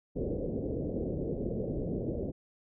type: low-pass noise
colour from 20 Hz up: white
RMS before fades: -34 dBFS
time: 0.15-2.32 s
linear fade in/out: 20 ms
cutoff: 530 Hz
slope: 48 dB/octave
effects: none